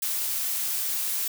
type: noise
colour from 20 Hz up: blue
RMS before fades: -28 dBFS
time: 0.02-1.28 s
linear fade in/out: 5 ms
effects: none